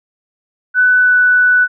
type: tone with pitch glide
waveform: sine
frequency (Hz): 1496 to 1487.4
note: F#6 to F#6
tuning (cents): +19 to +9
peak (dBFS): -7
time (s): 0.74-1.68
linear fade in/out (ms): 50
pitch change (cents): -10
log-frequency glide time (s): 0.99-1.16
effects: none